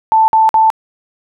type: tone bursts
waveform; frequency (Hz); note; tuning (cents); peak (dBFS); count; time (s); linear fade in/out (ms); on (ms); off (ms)
sine; 883; A5; +6; -6; 3; 0.12-0.702; 0; 160; 51
effects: none